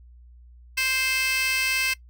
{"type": "tone with high-pass filter", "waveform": "15% pulse", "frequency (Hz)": 523.3, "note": "C5", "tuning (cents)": 0, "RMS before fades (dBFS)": -24, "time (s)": [0.77, 1.94], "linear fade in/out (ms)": 10, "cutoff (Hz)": 2700, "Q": 2.9, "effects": ["noise-tail reverb RT60 0.1 s tail -20 dB re dry", "added 60 Hz sine -46 dBFS peak until 2.09 s"]}